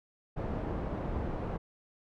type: low-pass noise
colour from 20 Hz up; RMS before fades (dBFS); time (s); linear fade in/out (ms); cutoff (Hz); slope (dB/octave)
pink; -35; 0.36-1.58; 20; 830; 12
effects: none